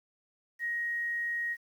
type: tone with quantisation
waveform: sine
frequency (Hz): 1882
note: A#6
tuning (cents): +16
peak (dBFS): -30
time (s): 0.59-1.57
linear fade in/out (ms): 50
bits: 10
effects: none